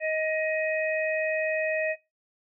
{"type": "harmonic tone", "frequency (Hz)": 628, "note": "D#5", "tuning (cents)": 16, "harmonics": [1, 3, 4], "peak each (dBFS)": [-27, -32, -33], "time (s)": [0, 1.96], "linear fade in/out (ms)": 50, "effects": ["noise-tail reverb RT60 0.2 s tail -17 dB re dry"]}